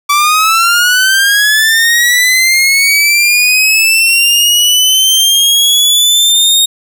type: linear sweep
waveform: sawtooth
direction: up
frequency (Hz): 1150 to 3729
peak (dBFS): -3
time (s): 0.09-6.66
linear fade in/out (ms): 10
effects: none